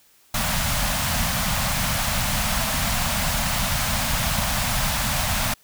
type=band-stop noise; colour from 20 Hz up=pink; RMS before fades=-23 dBFS; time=0.34-5.54 s; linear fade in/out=5 ms; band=240 to 590 Hz; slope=48 dB/octave; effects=white hiss -57 dBFS RMS until 5.63 s